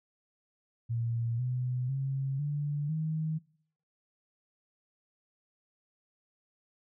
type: tone with pitch steps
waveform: sine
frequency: 116.54 / 125.63 / 135.42 / 145.99 / 157.37 Hz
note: A#2 / B2 / C#3 / D3 / D#3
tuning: 0 / +30 / -40 / -10 / +20 cents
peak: -29 dBFS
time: 0.89-3.39 s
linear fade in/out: 20 ms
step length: 500 ms
effects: noise-tail reverb RT60 0.6 s tail -22 dB re dry